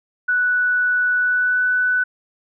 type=tone with pitch glide; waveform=sine; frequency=1480 to 1493.7 Hz; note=F#6 to F#6; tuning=0 to +16 cents; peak=-15 dBFS; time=0.28-2.04 s; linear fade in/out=10 ms; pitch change=+16 cents; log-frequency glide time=1.17-1.63 s; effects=none